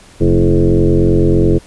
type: tone with frequency modulation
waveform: sine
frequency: 155.56 Hz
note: D#3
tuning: in tune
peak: -7 dBFS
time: 0.2-1.59 s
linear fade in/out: 20 ms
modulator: 89.3 Hz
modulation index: 3.3
effects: pink hiss -42 dBFS RMS until 1.66 s + resampled to 24000 Hz